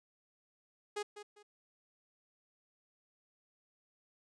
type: tone with echo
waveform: sawtooth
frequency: 415.3 Hz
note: G#4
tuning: in tune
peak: -32 dBFS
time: 0.96-1.03 s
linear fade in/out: 10 ms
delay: 200 ms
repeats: 2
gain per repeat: -11 dB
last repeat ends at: 1.43 s
effects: resampled to 22050 Hz